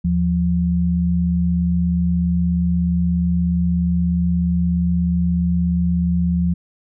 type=tone pair together; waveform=sine; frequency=77.78 / 174.61 Hz; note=D#2 / F3; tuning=0 / 0 cents; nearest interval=octave + major second; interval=1400 cents; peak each=-21 / -16 dBFS; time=0.04-6.54 s; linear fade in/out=10 ms; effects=none